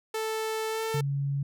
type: tone with pitch glide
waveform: sawtooth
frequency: 440 to 445.6 Hz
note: A4 to A4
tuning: 0 to +22 cents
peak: -25 dBFS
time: 0.14-1.01 s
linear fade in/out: 5 ms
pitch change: +22 cents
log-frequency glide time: 0.69-0.82 s
type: tone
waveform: sine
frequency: 140 Hz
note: C#3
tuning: 18 cents sharp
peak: -26 dBFS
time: 0.94-1.43 s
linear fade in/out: 5 ms
effects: none